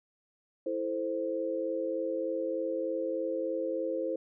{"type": "chord", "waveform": "sine", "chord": "A minor", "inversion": "second", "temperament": "equal", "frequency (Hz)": [329.6, 440, 523.3], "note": ["E4", "A4", "C5"], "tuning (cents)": [0, 0, 0], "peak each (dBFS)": [-35, -37, -32], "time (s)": [0.66, 4.16], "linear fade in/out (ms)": 5, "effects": []}